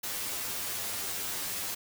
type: noise with comb filter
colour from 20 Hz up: white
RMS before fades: -35 dBFS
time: 0.03-1.75 s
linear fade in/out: 10 ms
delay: 10 ms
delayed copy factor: +0.6
effects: none